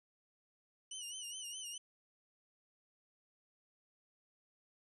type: tone with vibrato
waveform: 15% pulse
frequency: 2939 Hz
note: F#7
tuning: 12 cents flat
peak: -36 dBFS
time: 0.91-1.78 s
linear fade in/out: 5 ms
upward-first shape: sine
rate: 4.8 Hz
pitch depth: 86 cents each way
effects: resampled to 24000 Hz